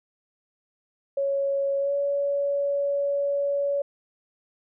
sine tone with pitch glide, 554.4 to 565.1 Hz, C#5 to C#5, 0 to +33 cents, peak -22 dBFS, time 1.17-3.82 s, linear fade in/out 5 ms, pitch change +33 cents, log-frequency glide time 1.79-1.94 s, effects none

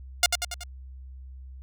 5% pulse tone with echo, 709 Hz, F5, 26 cents sharp, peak -5 dBFS, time 0.23-0.26 s, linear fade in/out 2 ms, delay 94 ms, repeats 4, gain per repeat -5 dB, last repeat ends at 0.636 s, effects added 65 Hz sine -40 dBFS peak until 1.62 s

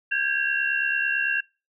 sine tone cluster, 1589 / 1658 / 2737 Hz, G6 / G#6 / F7, +23 / -3 / -36 cents, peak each -26 dBFS, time 0.11-1.41 s, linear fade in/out 10 ms, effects noise-tail reverb RT60 0.3 s tail -24 dB re dry

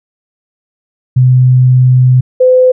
sine tone pair in turn, 127.3 / 509.2 Hz, C3 / C5, -47 / -47 cents, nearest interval 2 octaves, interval 2400 cents, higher second, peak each -3 dBFS, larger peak neither, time 1.16-2.21 / 2.4-2.72 s, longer first, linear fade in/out 10 ms, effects none

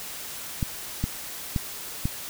clicks, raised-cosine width 5 ms, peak -12 dBFS, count 4, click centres 0.628 / 1.04 / 1.562 / 2.055 s, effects white hiss -37 dBFS RMS until 2.29 s

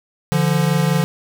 square tone pair together, 146.83 / 171.82 Hz, D3 / F3, 0 / -28 cents, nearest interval minor third, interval 272 cents, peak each -18 dBFS, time 0.32-1.04 s, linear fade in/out 0 ms, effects none

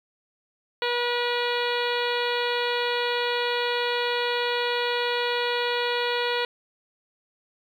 harmonic tone, 483.2 Hz, B4, 38 cents flat, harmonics 1 / 2 / 3 / 4 / 5 / 6 / 7 / 8 / 9, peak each -27 / -30 / -32 / -33 / -34 / -35 / -35 / -36 / -37 dBFS, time 0.82-6.45 s, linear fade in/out 2 ms, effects 9-bit

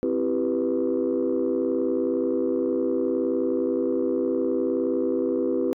sine chord, C major seventh, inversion none, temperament equal with one note detuned, 261.6 / 332.7 / 392 / 493.9 Hz, C4 / E4 / G4 / B4, 0 / +16 / 0 / 0 cents, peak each -26 dBFS, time 0.03-5.73 s, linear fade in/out 0 ms, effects tanh soft clip ceiling -15 dBFS

